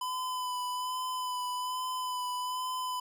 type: tone with vibrato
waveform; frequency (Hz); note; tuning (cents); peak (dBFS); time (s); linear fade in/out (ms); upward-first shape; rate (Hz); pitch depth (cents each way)
square; 1005; B5; +30; -33; 0.01-3; 5; sine; 1.2; 19
effects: none